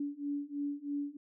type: beating tone pair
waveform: sine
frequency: 285.3 / 288.4 Hz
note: C#4 / D4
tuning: +50 / -31 cents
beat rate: 3.1 Hz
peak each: -38 / -37 dBFS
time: 0-1.17 s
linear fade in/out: 5 ms
effects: none